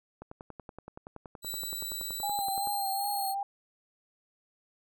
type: click train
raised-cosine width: 1 ms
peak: -29 dBFS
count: 27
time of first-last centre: 0.22-2.673 s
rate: 10.6 Hz
type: tone with pitch glide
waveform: 10% pulse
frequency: 3951 to 4284 Hz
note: B7 to C8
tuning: 0 to +40 cents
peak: -28 dBFS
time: 1.42-3.35 s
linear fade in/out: 50 ms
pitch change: +140 cents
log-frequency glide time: 2.17-3.05 s
type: tone with vibrato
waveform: sine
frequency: 796 Hz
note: G5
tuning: 26 cents sharp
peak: -30 dBFS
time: 2.23-3.43 s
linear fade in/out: 2 ms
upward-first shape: triangle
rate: 2.6 Hz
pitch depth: 49 cents each way
effects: none